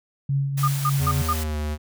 sine tone with tremolo, 138.7 Hz, C#3, 1 cent sharp, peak -18 dBFS, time 0.29-1.22 s, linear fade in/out 5 ms, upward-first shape triangle, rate 3.4 Hz, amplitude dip 55%
white high-pass noise, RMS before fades -33 dBFS, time 0.57-1.44 s, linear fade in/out 10 ms, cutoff 580 Hz, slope 24 dB/octave
sine tone bursts, 1219 Hz, D#6, 36 cents flat, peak -19 dBFS, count 4, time 0.63-1.332 s, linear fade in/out 5 ms, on 48 ms, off 170 ms
square tone with pitch glide, 82.6 to 75.31 Hz, E2 to D2, +4 to +44 cents, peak -25 dBFS, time 0.98-1.78 s, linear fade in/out 50 ms, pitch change -160 cents, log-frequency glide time 1.13-1.57 s
effects none

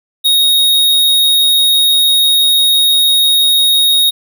square tone, 3751 Hz, A#7, 10 cents sharp, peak -8 dBFS, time 0.24-4.11 s, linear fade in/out 20 ms, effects none

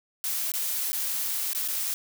blue noise with dropouts, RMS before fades -29 dBFS, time 0.24-1.94 s, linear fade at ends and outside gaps 0 ms, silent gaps 0.518-0.538 / 0.92-0.93 / 1.532-1.549 / 1.678-1.685 s, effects none

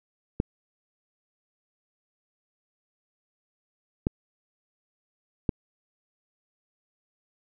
clicks, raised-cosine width 3 ms, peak -10 dBFS, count 3, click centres 0.401 / 4.069 / 5.492 s, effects none

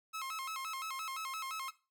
sawtooth tone with vibrato, 1174.7 Hz, D6, in tune, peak -35 dBFS, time 0.13-1.71 s, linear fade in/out 20 ms, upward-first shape square, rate 5.8 Hz, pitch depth 170 cents each way, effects noise-tail reverb RT60 0.3 s tail -17 dB re dry

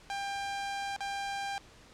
sawtooth tone with dropouts, 796 Hz, G5, 26 cents sharp, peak -30 dBFS, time 0.1-1.58 s, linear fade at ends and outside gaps 0 ms, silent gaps 0.963-1.006 s, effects pink hiss -56 dBFS RMS until 1.93 s + low-pass 7000 Hz 12 dB/octave

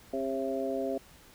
harmonic tone with a mistuned harmonic, 133.6 Hz, C3, 36 cents sharp, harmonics 2 / 3 / 4 / 5, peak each -35 / -35 / -35 / -35 dBFS, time 0.13-0.98 s, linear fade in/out 5 ms, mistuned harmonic 4, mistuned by +21 cents, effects pink hiss -56 dBFS RMS until 1.34 s

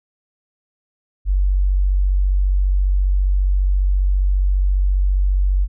sine tone, 47.37 Hz, F#1, 41 cents sharp, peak -13 dBFS, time 1.25-5.68 s, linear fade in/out 50 ms, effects none

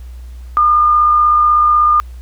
sine tone with amplitude modulation, 1211 Hz, D#6, 47 cents flat, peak -6 dBFS, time 0.57-2 s, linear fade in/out 0 ms, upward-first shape sine, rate 56.2 Hz, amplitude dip 30%, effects added 61 Hz sine -28 dBFS peak until 2.21 s + pink hiss -50 dBFS RMS until 2.21 s

